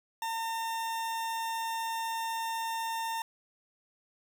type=tone; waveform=40% pulse; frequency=908 Hz; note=A#5; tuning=46 cents flat; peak=-31 dBFS; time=0.22-3.22 s; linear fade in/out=2 ms; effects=none